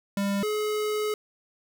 square tone pair in turn, 199.5 / 424.6 Hz, G3 / G#4, +31 / +38 cents, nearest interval octave + minor second, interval 1307 cents, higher second, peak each -25 / -26 dBFS, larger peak first, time 0.17-0.43 / 0.43-1.14 s, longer second, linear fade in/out 2 ms, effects none

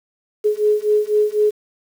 sine beating tone pair, 420 / 424 Hz, G#4 / G#4, +19 / +36 cents, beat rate 4 Hz, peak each -17 dBFS, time 0.44-1.51 s, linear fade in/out 20 ms, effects 7-bit

